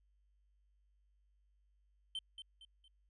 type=tone with echo; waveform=triangle; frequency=3100 Hz; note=G7; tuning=20 cents flat; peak=-37 dBFS; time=2.15-2.19 s; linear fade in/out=2 ms; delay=230 ms; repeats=3; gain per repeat=-8 dB; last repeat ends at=2.88 s; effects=added 50 Hz sine -70 dBFS peak until 3.09 s + resampled to 24000 Hz